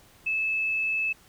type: tone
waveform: sine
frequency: 2611 Hz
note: E7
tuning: 17 cents flat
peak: -24 dBFS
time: 0.26-1.13 s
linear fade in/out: 10 ms
effects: pink hiss -56 dBFS RMS until 1.28 s